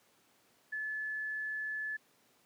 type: tone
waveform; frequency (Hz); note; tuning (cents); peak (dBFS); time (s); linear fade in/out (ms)
sine; 1727; A6; -33; -35; 0.72-1.97; 10
effects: pink hiss -68 dBFS RMS until 2.45 s + high-pass 200 Hz 12 dB/octave